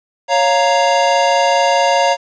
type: chord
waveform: square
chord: Bb minor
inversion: first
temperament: equal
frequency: 554.4 / 698.5 / 932.3 Hz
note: Db5 / F5 / Bb5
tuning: 0 / 0 / 0 cents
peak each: -16 dBFS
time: 0.28-2.17 s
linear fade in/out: 50 ms
effects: resampled to 16000 Hz + 8-bit